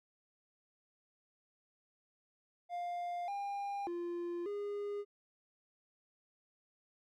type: tone with pitch steps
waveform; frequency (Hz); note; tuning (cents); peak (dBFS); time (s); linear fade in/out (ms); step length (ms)
triangle; 702 / 803 / 346.7 / 409.1; F5 / G5 / F4 / G#4; +9 / +41 / -13 / -26; -35; 2.69-5.05; 50; 590
effects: none

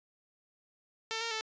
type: tone with pitch steps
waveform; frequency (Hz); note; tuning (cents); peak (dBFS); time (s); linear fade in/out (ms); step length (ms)
5% pulse; 447.3 / 460.6 / 439.7; A4 / A#4 / A4; +28 / -21 / -1; -22; 1.11-1.41; 0; 100
effects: resampled to 16000 Hz

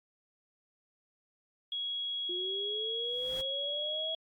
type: tone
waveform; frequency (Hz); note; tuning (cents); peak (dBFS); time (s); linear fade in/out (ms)
sine; 3322; G#7; 0; -33; 1.72-4.15; 2
type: linear sweep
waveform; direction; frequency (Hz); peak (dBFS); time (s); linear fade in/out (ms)
sine; up; 349.2 to 650; -38; 2.29-4.15; 5
type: noise with exponential growth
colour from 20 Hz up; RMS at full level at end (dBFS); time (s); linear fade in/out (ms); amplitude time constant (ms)
pink; -45; 2.9-3.41; 1; 110
effects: AAC 64 kbps

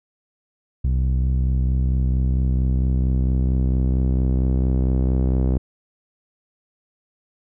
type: tone with low-pass filter sweep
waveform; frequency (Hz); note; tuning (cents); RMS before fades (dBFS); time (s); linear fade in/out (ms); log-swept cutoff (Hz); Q
sawtooth; 64.4; C2; -27; -19; 0.84-5.58; 5; 130 to 410; 0.85
effects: none

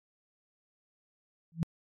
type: tone with exponential growth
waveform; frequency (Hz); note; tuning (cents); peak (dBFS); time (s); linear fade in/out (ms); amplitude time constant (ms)
sine; 164.4; E3; -4; -22; 1.52-1.63; 0; 22
effects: AAC 32 kbps

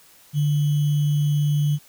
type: tone with sample-and-hold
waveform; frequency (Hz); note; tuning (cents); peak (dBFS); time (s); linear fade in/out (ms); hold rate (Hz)
sine; 147; D3; +2; -17; 0.33-1.79; 50; 3150
effects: white hiss -52 dBFS RMS until 1.88 s

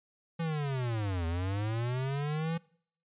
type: linear two-way sweep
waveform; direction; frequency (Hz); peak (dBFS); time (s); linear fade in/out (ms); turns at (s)
square; down then up; 168.5 to 81 to 168.5; -31; 0.39-2.58; 10; 1.26
effects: noise-tail reverb RT60 0.6 s tail -24 dB re dry + resampled to 8000 Hz

